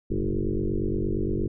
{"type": "tone with frequency modulation", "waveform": "sine", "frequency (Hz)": 164.81, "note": "E3", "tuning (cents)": 0, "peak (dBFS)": -23, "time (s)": [0.1, 1.48], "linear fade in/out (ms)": 10, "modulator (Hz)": 48.6, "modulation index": 5, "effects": []}